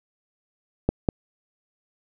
clicks, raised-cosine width 2 ms, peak -6 dBFS, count 2, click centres 0.89 / 1.088 s, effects none

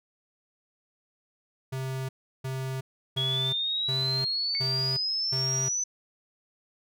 square tone bursts, 131.9 Hz, C3, 14 cents sharp, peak -31 dBFS, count 6, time 1.72-5.69 s, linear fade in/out 10 ms, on 370 ms, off 350 ms
sine exponential sweep, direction up, 3322 to 6060 Hz, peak -26 dBFS, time 3.17-5.84 s, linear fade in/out 5 ms
sine tone with exponential decay, 2200 Hz, C#7, 14 cents flat, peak -32 dBFS, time 4.55-4.8 s, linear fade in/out 0 ms, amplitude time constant 53 ms
effects none

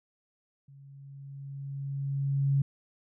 sine tone with level ramp, 138.59 Hz, C#3, in tune, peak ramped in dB -50 to -21 dBFS, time 0.68-2.62 s, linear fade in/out 5 ms, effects none

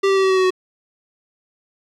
square tone with pitch steps, 392 / 388.4 / 384.8 / 381.3 / 377.8 / 374.3 / 370.9 Hz, G4 / G4 / G4 / G4 / F#4 / F#4 / F#4, 0 / -16 / -32 / -48 / +36 / +20 / +4 cents, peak -14 dBFS, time 0.03-0.506 s, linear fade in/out 10 ms, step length 68 ms, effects low-pass 5000 Hz 12 dB/octave + 9-bit

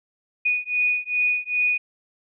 sine beating tone pair, 2470 / 2472.5 Hz, D#7 / D#7, -13 / -12 cents, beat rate 2.5 Hz, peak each -23 dBFS, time 0.45-1.78 s, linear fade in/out 10 ms, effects none

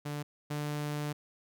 sawtooth tone pair in turn, 146.83 / 148.02 Hz, D3 / D3, 0 / +14 cents, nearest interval unison, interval 14 cents, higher second, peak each -31 / -29 dBFS, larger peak second, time 0.05-0.23 / 0.5-1.13 s, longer second, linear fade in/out 10 ms, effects none

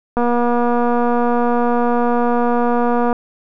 click train, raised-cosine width 1 ms, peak -5 dBFS, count 711, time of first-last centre 0.17-3.128 s, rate 240 Hz, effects none

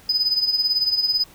sine tone with tremolo, 5000 Hz, D#8, 8 cents sharp, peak -13 dBFS, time 0.09-1.24 s, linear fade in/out 5 ms, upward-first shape sine, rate 18 Hz, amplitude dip 75%, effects tanh soft clip ceiling -14 dBFS + pink hiss -49 dBFS RMS until 1.34 s

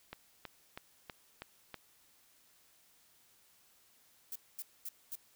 click train, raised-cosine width 0.3 ms, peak -27 dBFS, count 6, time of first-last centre 0.13-1.743 s, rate 3.1 Hz
violet noise bursts, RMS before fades -42 dBFS, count 4, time 4.32-5.154 s, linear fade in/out 2 ms, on 36 ms, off 230 ms
effects white hiss -67 dBFS RMS until 5.35 s

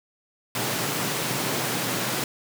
pink high-pass noise, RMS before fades -27 dBFS, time 0.55-2.24 s, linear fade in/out 2 ms, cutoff 110 Hz, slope 96 dB/octave, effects none

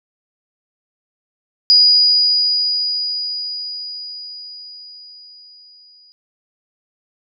sine tone with exponential decay, 4907 Hz, D#8, 25 cents flat, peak -6 dBFS, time 1.7-6.12 s, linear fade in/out 0 ms, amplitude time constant 960 ms, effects none

